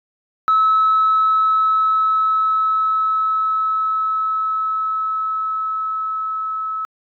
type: tone with level ramp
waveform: sine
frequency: 1297 Hz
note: E6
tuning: 28 cents flat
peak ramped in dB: -10 to -21 dBFS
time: 0.48-6.85 s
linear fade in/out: 0 ms
effects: tanh soft clip ceiling -8 dBFS